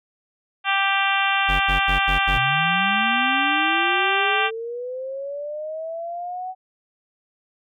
harmonic tone, 392.5 Hz, G4, 2 cents sharp, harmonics 2 / 3 / 4 / 5 / 6 / 7 / 8 / 9, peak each -24 / -25 / -24 / -29 / -27 / -25 / -29 / -33 dBFS, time 0.64-4.51 s, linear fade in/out 50 ms
square tone bursts, 47.72 Hz, G1, 46 cents flat, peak -23 dBFS, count 5, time 1.48-2.388 s, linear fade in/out 20 ms, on 120 ms, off 77 ms
sine linear sweep, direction up, 113.8 to 753 Hz, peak -27 dBFS, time 2.32-6.55 s, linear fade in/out 50 ms
effects none

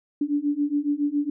sine beating tone pair, 286.6 / 293.8 Hz, D4 / D4, -42 / +1 cents, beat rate 7.2 Hz, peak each -25 / -24 dBFS, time 0.21-1.3 s, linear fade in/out 5 ms, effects none

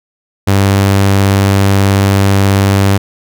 sawtooth tone, 98.4 Hz, G2, 7 cents sharp, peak -3 dBFS, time 0.47-2.98 s, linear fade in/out 10 ms, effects none

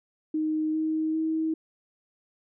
sine tone with pitch steps, 311.1 / 314.9 / 318.7 Hz, D#4 / D#4 / D#4, 0 / +21 / +42 cents, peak -24 dBFS, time 0.34-1.54 s, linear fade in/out 5 ms, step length 400 ms, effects none

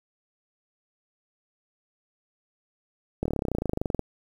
slowing click train, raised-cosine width 2 ms, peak -13 dBFS, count 23, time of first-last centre 3.23-3.993 s, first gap 25 ms, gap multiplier 1.03, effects 8-bit

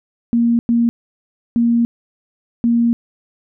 sine tone bursts at uneven times, 234.6 Hz, A#3, 11 cents sharp, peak -11 dBFS, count 4, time 0.33-0.59 / 0.69-0.89 / 1.56-1.85 / 2.64-2.93 s, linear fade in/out 0 ms, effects none

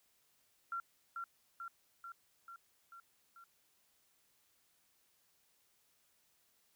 sine tone with echo, 1370 Hz, F6, 34 cents flat, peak -37 dBFS, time 0.72-0.8 s, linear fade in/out 2 ms, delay 440 ms, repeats 6, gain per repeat -3 dB, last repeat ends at 3.44 s, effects white hiss -74 dBFS RMS until 6.75 s

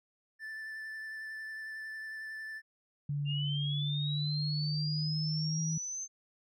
triangle tone with vibrato, 1760 Hz, A6, in tune, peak -38 dBFS, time 0.39-2.62 s, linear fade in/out 50 ms, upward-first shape triangle, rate 11 Hz, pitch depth 16 cents each way
sine tone with pitch glide, 144.3 to 157.36 Hz, D3 to D#3, -30 to +20 cents, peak -31 dBFS, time 3.09-5.78 s, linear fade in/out 5 ms, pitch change +150 cents, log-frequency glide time 3.71-5.63 s
sine linear sweep, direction up, 2767 to 6300 Hz, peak -36 dBFS, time 3.25-6.08 s, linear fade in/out 50 ms
effects none

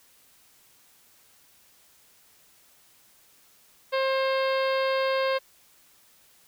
harmonic tone, 532 Hz, C5, 29 cents sharp, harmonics 1 / 2 / 3 / 4 / 5 / 6 / 7 / 8 / 9, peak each -24 / -30 / -34 / -36 / -38 / -40 / -41 / -42 / -43 dBFS, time 3.92-5.39 s, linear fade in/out 20 ms, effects white hiss -59 dBFS RMS until 6.47 s

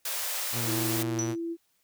white high-pass noise, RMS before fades -32 dBFS, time 0.05-1.03 s, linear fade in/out 5 ms, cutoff 460 Hz, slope 48 dB/octave
sawtooth tone with vibrato, 117.7 Hz, A#2, 17 cents sharp, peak -27 dBFS, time 0.52-1.36 s, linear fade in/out 50 ms, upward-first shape sine, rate 4 Hz, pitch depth 14 cents each way
sine tone with pitch glide, 329.6 to 334.8 Hz, E4 to E4, 0 to +27 cents, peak -30 dBFS, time 0.65-1.57 s, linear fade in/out 50 ms, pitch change +27 cents, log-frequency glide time 0.85-1.36 s
sine tone with exponential decay, 5920 Hz, F#8, in tune, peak -26 dBFS, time 1.19-1.38 s, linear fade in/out 0 ms, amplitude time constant 41 ms
effects white hiss -71 dBFS RMS until 1.83 s

